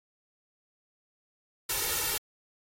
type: noise with comb filter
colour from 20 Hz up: white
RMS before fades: -30 dBFS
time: 1.69-2.18 s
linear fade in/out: 5 ms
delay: 2.2 ms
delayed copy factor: +0.9
effects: AAC 48 kbps